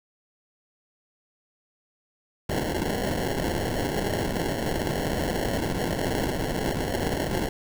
blue noise with sample-and-hold, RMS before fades -27 dBFS, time 2.49-7.49 s, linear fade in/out 5 ms, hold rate 1225 Hz, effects none

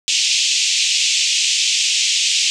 pink band-pass noise, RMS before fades -17 dBFS, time 0.08-2.5 s, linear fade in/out 0 ms, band 2500 to 7600 Hz, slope 48 dB/octave, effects none

